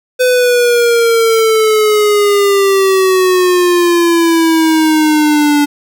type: exponential sweep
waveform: square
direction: down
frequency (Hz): 506 to 289.6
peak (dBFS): -8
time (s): 0.19-5.66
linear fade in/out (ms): 20
effects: none